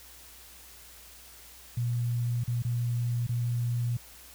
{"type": "tone with dropouts", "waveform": "sine", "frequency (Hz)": 120, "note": "B2", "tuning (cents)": -49, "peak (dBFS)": -26, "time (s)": [1.77, 3.97], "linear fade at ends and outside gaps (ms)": 5, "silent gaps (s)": [[2.438, 2.477], [2.623, 2.648], [3.268, 3.291]], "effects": ["added 60 Hz sine -57 dBFS peak until 4.34 s", "white hiss -51 dBFS RMS until 4.34 s"]}